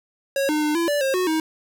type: tone with pitch steps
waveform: square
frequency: 549 / 303.8 / 301.4 / 337.3 / 582 / 536 / 366.8 / 316.8 Hz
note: C#5 / D#4 / D4 / E4 / D5 / C5 / F#4 / D#4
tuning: -17 / -41 / +45 / +40 / -16 / +42 / -15 / +31 cents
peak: -20 dBFS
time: 0.36-1.4 s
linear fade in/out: 2 ms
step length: 130 ms
effects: none